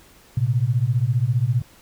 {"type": "beating tone pair", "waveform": "sine", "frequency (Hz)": [114.2, 129.2], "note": ["A#2", "C3"], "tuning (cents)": [-35, -21], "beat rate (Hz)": 15, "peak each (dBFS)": -20, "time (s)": [0.37, 1.62], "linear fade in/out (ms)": 5, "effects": ["pink hiss -51 dBFS RMS until 1.81 s"]}